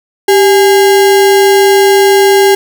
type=tone with sample-and-hold; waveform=sine; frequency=392 Hz; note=G4; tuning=in tune; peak=-3 dBFS; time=0.28-2.55 s; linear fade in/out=5 ms; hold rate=1225 Hz; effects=none